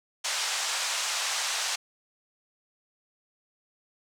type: band-pass noise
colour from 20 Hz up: white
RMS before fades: -30 dBFS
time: 0.24-1.76 s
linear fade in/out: 10 ms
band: 660 to 7500 Hz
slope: 24 dB/octave
effects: none